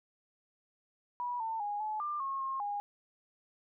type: tone with pitch steps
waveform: sine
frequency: 974 / 896 / 824 / 858 / 1192 / 1085 / 1072 / 818 Hz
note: B5 / A5 / G#5 / A5 / D6 / C#6 / C6 / G#5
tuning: -24 / +31 / -14 / -44 / +25 / -37 / +42 / -26 cents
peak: -33 dBFS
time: 1.2-2.8 s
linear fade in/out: 0 ms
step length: 200 ms
effects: none